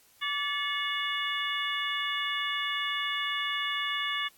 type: harmonic tone with a mistuned harmonic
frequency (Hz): 578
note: D5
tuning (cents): -28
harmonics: 2 / 3 / 4 / 5 / 6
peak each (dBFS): -35 / -35 / -35 / -35 / -35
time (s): 0.21-4.29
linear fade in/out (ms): 20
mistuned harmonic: 4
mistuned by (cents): -95
effects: white hiss -61 dBFS RMS until 4.37 s + AAC 64 kbps